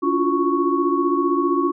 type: tone cluster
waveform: sine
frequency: 285.3 / 341.7 / 357 / 1110 Hz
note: C#4 / F4 / F4 / C#6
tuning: +50 / -38 / +38 / +2 cents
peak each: -22 dBFS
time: 0.02-1.72 s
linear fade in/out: 20 ms
effects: none